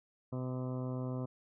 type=harmonic tone with a mistuned harmonic; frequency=127.6 Hz; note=C3; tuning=43 cents flat; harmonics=1 / 2 / 3 / 4 / 5 / 6 / 7 / 8 / 9 / 10; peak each=-37 / -40 / -47 / -46 / -49 / -58 / -60 / -53 / -57 / -61 dBFS; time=0.32-1.26 s; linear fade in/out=10 ms; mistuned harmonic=9; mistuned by=+39 cents; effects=none

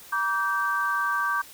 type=tone cluster; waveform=sine; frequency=951 / 1158 / 1562 Hz; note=A#5 / D6 / G6; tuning=+34 / -25 / -7 cents; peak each=-32 / -26 / -26 dBFS; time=0.12-1.42 s; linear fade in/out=10 ms; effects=white hiss -47 dBFS RMS until 1.53 s

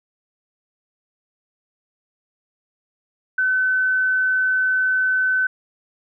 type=tone; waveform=sine; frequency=1517 Hz; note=F#6; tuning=43 cents sharp; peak=-16 dBFS; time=3.38-5.47 s; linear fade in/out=5 ms; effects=none

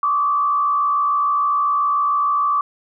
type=tone with frequency modulation; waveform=sine; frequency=1157 Hz; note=D6; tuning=26 cents flat; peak=-15 dBFS; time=0.03-2.61 s; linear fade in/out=2 ms; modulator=67 Hz; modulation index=0.67; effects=none

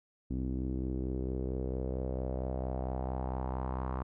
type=tone with low-pass filter sweep; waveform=sawtooth; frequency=64.4 Hz; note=C2; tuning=27 cents flat; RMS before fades=-35 dBFS; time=0.3-4.03 s; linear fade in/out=10 ms; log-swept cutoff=270 to 1100 Hz; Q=3.1; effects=none

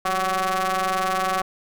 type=ring-modulated tone; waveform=sawtooth; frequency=190 Hz; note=F#3; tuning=46 cents sharp; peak=-14 dBFS; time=0.05-1.42 s; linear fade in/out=5 ms; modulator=939 Hz; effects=none

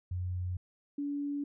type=tone pair in turn; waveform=sine; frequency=90.4 / 286.4 Hz; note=F#2 / D4; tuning=-40 / -43 cents; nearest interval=octave + minor sixth; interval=1997 cents; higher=second; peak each=-32 / -32 dBFS; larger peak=neither; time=0.11-0.57 / 0.98-1.44 s; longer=neither; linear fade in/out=5 ms; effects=none

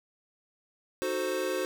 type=chord; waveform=square; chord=D# diminished seventh; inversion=none; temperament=equal with one note detuned; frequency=309.5 / 370 / 440 / 523.3 Hz; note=D#4 / F#4 / A4 / C5; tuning=-9 / 0 / 0 / 0 cents; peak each=-39 / -33 / -39 / -33 dBFS; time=1.02-1.65 s; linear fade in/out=0 ms; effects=none

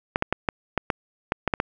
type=clicks; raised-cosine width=0.5 ms; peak=-6 dBFS; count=10; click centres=0.159 / 0.224 / 0.326 / 0.488 / 0.777 / 0.902 / 1.321 / 1.477 / 1.538 / 1.601 s; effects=none

